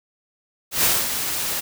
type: noise with ADSR envelope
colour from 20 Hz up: white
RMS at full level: -17 dBFS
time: 0.71-1.61 s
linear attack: 130 ms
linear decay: 220 ms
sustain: -8 dB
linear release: 17 ms
effects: none